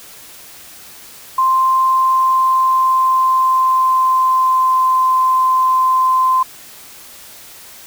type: tone with pitch glide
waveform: sine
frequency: 1046.5 to 1035.1 Hz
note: C6 to C6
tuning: 0 to -19 cents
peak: -10 dBFS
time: 1.38-6.43 s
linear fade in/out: 5 ms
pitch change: -19 cents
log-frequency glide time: 1.81-4.91 s
effects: white hiss -38 dBFS RMS until 7.86 s